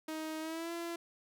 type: tone with pitch glide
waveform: sawtooth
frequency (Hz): 314.4 to 338.9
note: D#4 to E4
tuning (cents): +18 to +48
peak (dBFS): -34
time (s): 0.08-0.96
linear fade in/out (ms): 5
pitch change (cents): +130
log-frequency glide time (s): 0.4-0.72
effects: none